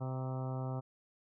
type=harmonic tone with a mistuned harmonic; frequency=130 Hz; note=C3; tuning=11 cents flat; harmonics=1 / 2 / 3 / 4 / 5 / 6 / 7 / 8 / 9 / 10; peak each=-36 / -45 / -49 / -48 / -48 / -49 / -52 / -57 / -54 / -55 dBFS; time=0-0.81 s; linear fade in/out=20 ms; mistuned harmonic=7; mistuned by=+38 cents; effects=none